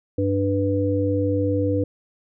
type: harmonic tone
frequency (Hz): 98.5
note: G2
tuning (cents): +9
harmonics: 1 / 3 / 5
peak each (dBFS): -23 / -23 / -23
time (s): 0.18-1.84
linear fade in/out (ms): 5
effects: none